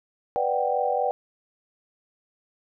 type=chord; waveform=sine; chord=G major seventh; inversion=first; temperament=equal; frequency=493.9 / 587.3 / 740 / 784 Hz; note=B4 / D5 / F#5 / G5; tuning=0 / 0 / 0 / 0 cents; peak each=-27 / -28 / -28 / -26 dBFS; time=0.36-1.11 s; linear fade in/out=0 ms; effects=none